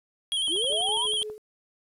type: tone with vibrato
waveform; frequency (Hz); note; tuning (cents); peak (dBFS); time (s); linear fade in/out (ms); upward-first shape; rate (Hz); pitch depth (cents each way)
square; 3199; G7; +34; -25; 0.32-1.23; 0; square; 10; 50
type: linear sweep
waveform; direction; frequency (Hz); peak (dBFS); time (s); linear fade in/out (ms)
sine; up; 284.6 to 1046.5; -30; 0.48-1.08; 50
type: click train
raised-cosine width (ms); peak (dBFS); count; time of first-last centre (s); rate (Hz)
1; -32; 11; 0.48-1.3; 12.2
type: tone with tremolo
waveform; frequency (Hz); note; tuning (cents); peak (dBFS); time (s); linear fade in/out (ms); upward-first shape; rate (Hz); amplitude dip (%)
sine; 426.6; G#4; +46; -32; 0.7-1.38; 0; sine; 5.6; 70
effects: resampled to 32000 Hz + 10-bit